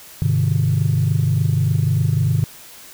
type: tone cluster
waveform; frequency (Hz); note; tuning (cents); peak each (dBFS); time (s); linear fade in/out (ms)
sine; 102.4 / 129.1 / 152.6; G#2 / C3 / D#3; -24 / -23 / -33; -18; 0.22-2.44; 0
effects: tanh soft clip ceiling -8 dBFS + white hiss -41 dBFS RMS until 2.93 s